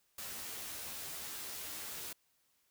white noise with comb filter, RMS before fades -44 dBFS, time 0.18-2.13 s, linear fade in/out 5 ms, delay 13 ms, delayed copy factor +0.75, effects white hiss -75 dBFS RMS until 2.7 s

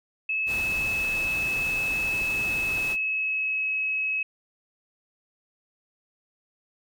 sine tone with pitch glide, 2594 to 2567 Hz, E7 to E7, -28 to -47 cents, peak -24 dBFS, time 0.29-4.23 s, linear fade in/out 5 ms, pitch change -19 cents, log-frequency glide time 2.32-3.69 s
pink noise, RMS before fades -37 dBFS, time 0.46-2.97 s, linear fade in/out 50 ms
effects none

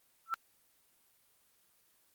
sine tone with exponential growth, 1334 Hz, E6, 20 cents sharp, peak -25 dBFS, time 0.26-0.34 s, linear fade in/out 0 ms, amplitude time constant 17 ms, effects white hiss -70 dBFS RMS until 2.14 s + Opus 24 kbps

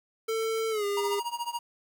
square tone with pitch glide, 446.7 to 404.9 Hz, A4 to G#4, +26 to -44 cents, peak -28 dBFS, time 0.28-1.2 s, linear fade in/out 10 ms, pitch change -170 cents, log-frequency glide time 0.7-0.85 s
square tone with tremolo, 947 Hz, A#5, 27 cents sharp, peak -29 dBFS, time 0.97-1.59 s, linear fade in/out 2 ms, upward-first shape sine, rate 14 Hz, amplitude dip 85%
effects 9-bit

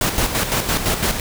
pink noise with tremolo, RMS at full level -18 dBFS, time 0.01-1.2 s, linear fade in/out 2 ms, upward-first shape square, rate 5.9 Hz, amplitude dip 55%, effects none

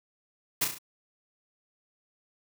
white noise with echo, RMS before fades -25 dBFS, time 0.61-0.65 s, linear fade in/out 10 ms, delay 34 ms, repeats 4, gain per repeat -5 dB, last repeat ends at 0.786 s, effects none

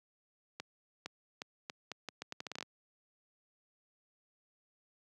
accelerating click train, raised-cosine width 0.2 ms, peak -23 dBFS, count 15, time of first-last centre 0.6-2.626 s, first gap 460 ms, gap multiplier 0.78, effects high-pass 150 Hz 12 dB/octave

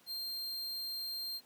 45% pulse tone, 4186 Hz, C8, in tune, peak -37 dBFS, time 0.06-1.41 s, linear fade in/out 50 ms, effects pink hiss -64 dBFS RMS until 1.45 s + high-pass 200 Hz 12 dB/octave

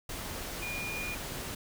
sine tone in noise, 2430 Hz, D#7, 42 cents flat, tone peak -36 dBFS, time 0.62-1.15 s, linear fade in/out 5 ms, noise pink, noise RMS -39 dBFS, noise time 0.09-1.55 s, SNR 0 dB, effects none

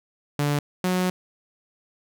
sawtooth tone pair in turn, 145.5 / 182.88 Hz, D3 / F#3, -16 / -20 cents, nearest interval major third, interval 396 cents, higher second, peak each -17 dBFS, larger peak neither, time 0.39-0.59 / 0.84-1.1 s, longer second, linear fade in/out 2 ms, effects none

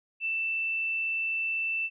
sine tone, 2662 Hz, E7, 16 cents sharp, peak -27 dBFS, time 0.2-1.9 s, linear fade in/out 50 ms, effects none

